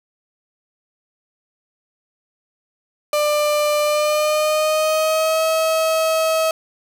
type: tone with pitch glide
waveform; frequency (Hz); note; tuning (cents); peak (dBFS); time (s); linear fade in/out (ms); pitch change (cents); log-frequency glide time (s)
35% pulse; 595 to 641.4; D5 to E5; +22 to -48; -14; 3.13-6.51; 2; +130; 3.82-5.44
effects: none